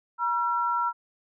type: tone pair together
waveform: sine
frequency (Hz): 958.1 / 1355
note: A#5 / E6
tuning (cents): +47 / +47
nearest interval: tritone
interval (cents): 600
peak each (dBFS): -26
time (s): 0.18-0.93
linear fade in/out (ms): 50
effects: none